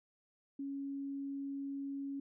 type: tone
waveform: sine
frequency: 277.2 Hz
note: C#4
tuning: in tune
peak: -38 dBFS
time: 0.59-2.2 s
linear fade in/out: 5 ms
effects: none